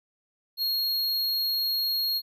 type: tone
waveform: square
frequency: 4281 Hz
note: C8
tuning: 39 cents sharp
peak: -25 dBFS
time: 0.57-2.22 s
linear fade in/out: 50 ms
effects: none